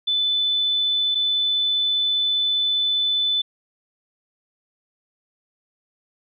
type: tone pair in turn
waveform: sine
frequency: 3505 / 3505 Hz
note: A7 / A7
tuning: -7 / -7 cents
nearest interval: unison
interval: 0 cents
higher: neither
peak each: -18 dBFS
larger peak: neither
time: 0.07-1.15 / 1.15-3.42 s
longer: second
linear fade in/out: 10 ms
effects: none